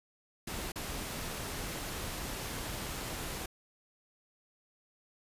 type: noise with dropouts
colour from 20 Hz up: pink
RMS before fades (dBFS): -39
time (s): 0.47-3.46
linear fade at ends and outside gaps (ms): 5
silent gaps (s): 0.72-0.757
effects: resampled to 32000 Hz